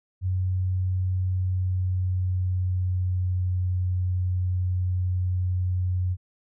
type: tone with pitch glide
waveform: sine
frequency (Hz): 92.5 to 91.12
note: F#2 to F#2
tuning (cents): 0 to -26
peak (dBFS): -22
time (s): 0.21-6.17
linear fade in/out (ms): 50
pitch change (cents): -26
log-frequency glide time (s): 1.22-3.59
effects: none